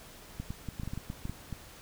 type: clicks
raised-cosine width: 5 ms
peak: -24 dBFS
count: 12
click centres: 0.4 / 0.505 / 0.687 / 0.798 / 0.834 / 0.876 / 0.935 / 0.976 / 1.101 / 1.254 / 1.296 / 1.527 s
effects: pink hiss -51 dBFS RMS until 1.81 s